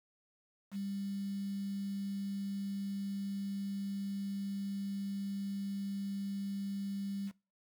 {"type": "tone with quantisation", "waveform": "sine", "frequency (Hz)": 198.1, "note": "G3", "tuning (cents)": 18, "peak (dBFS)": -36, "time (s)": [0.71, 7.32], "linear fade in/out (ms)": 50, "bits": 9, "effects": ["noise-tail reverb RT60 0.3 s tail -21 dB re dry"]}